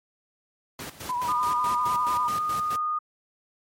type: noise with tremolo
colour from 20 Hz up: pink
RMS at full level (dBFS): -36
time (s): 0.79-2.76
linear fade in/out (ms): 2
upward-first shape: square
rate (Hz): 4.7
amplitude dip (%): 75
type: tone with vibrato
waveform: sine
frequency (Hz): 985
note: B5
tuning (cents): -5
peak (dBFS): -25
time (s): 1.09-2.28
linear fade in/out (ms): 5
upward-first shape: triangle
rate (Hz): 10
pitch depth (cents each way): 57
type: tone with pitch glide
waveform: sine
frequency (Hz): 1221 to 1228.8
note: D#6 to D#6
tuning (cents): -33 to -22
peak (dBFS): -24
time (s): 1.28-2.99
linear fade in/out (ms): 10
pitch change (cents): +11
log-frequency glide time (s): 2.29-2.44
effects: high-pass 100 Hz 12 dB/octave + MP3 64 kbps